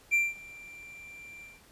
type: tone with ADSR envelope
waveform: triangle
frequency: 2361 Hz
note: D7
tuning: 9 cents sharp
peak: -19 dBFS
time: 0.11-1.62 s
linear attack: 28 ms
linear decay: 200 ms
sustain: -24 dB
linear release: 190 ms
effects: pink hiss -58 dBFS RMS until 1.71 s + resampled to 32000 Hz